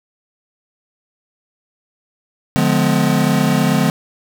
square chord, D diminished seventh, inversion none, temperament just, 146.83 / 176.2 / 211.4 / 253.7 Hz, D3 / F3 / Ab3 / Cb4, 0 / +16 / +31 / +47 cents, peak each -19 dBFS, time 2.56-3.9 s, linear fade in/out 0 ms, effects none

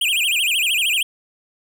square tone with vibrato, 2794 Hz, F7, in tune, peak -17 dBFS, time 0.01-1.03 s, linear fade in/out 5 ms, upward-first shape sine, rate 13 Hz, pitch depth 270 cents each way, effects none

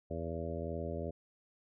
harmonic tone with a mistuned harmonic, 82.6 Hz, E2, 4 cents sharp, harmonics 1 / 2 / 3 / 4 / 5 / 6 / 7 / 8, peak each -41 / -44 / -45 / -47 / -44 / -46 / -43 / -49 dBFS, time 0.1-1.11 s, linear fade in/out 10 ms, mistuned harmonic 8, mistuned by +35 cents, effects none

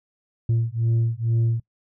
sine beating tone pair, 114 / 116.2 Hz, A#2 / A#2, -38 / -5 cents, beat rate 2.2 Hz, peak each -20 dBFS, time 0.49-1.6 s, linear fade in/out 5 ms, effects noise-tail reverb RT60 0.1 s tail -23 dB re dry + tanh soft clip ceiling -16 dBFS

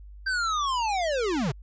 square linear sweep, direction down, 1579 to 116.54 Hz, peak -25 dBFS, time 0.26-1.52 s, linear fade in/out 10 ms, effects added 50 Hz sine -42 dBFS peak until 1.62 s + resampled to 16000 Hz

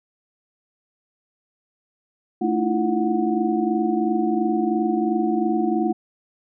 sine tone cluster, 220.3 / 292.6 / 319.5 / 342.4 / 734 Hz, A3 / D4 / D#4 / F4 / F#5, +2 / -6 / +46 / -34 / -14 cents, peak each -24 / -30 / -24 / -23 / -27 dBFS, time 2.41-5.93 s, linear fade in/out 10 ms, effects none

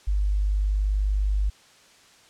sine tone, 50.3 Hz, G1, 45 cents sharp, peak -20 dBFS, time 0.07-1.5 s, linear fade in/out 10 ms, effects white hiss -54 dBFS RMS until 2.29 s + low-pass 7000 Hz 12 dB/octave

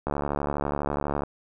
click train, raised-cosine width 1 ms, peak -13 dBFS, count 85, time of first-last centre 0.07-1.235 s, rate 72.1 Hz, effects none

